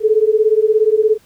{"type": "beating tone pair", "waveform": "sine", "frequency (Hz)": [425.1, 442.1], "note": ["G#4", "A4"], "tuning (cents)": [40, 8], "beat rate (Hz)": 17, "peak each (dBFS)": -13, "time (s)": [0, 1.18], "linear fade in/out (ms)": 50, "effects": ["pink hiss -52 dBFS RMS until 1.25 s"]}